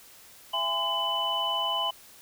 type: tone cluster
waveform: sine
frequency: 668 / 820 / 1023 / 2994 Hz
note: E5 / G#5 / C6 / F#7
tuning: +23 / -22 / -39 / +20 cents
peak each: -35 / -34 / -31 / -28 dBFS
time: 0.53-1.91 s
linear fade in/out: 10 ms
effects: white hiss -52 dBFS RMS until 2.21 s